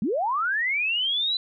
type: linear sweep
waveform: sine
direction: up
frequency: 174.61 to 4027 Hz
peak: -22 dBFS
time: 0.02-1.37 s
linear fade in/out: 2 ms
effects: none